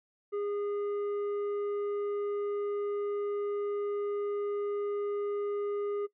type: tone with tanh clipping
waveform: triangle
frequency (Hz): 409.1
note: G#4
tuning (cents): -26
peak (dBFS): -32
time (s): 0.32-6.07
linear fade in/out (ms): 20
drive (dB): 11
effects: noise-tail reverb RT60 0.1 s tail -18 dB re dry